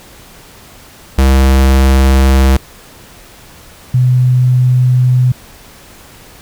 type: tone pair in turn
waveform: square / sine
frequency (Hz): 66.5 / 126.12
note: C2 / B2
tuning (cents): +29 / +37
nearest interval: major seventh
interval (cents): 1108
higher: second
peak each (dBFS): -6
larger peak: neither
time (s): 1.18-2.57 / 3.94-5.32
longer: first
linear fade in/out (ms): 5
effects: pink hiss -38 dBFS RMS until 6.41 s